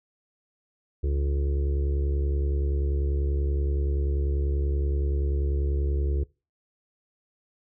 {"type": "harmonic tone", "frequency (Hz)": 70.4, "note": "C#2", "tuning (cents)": 27, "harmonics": [1, 2, 4, 5, 6, 7], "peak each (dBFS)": [-23, -36, -45, -36, -38, -46], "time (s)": [1.03, 6.24], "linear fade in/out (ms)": 10, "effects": ["noise-tail reverb RT60 0.3 s tail -23 dB re dry"]}